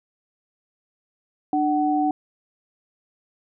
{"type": "tone pair together", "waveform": "sine", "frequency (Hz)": [298.2, 750.7], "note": ["D4", "F#5"], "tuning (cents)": [27, 25], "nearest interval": "octave + major third", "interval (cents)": 1598, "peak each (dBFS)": -21, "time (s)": [1.53, 2.11], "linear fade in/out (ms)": 2, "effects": []}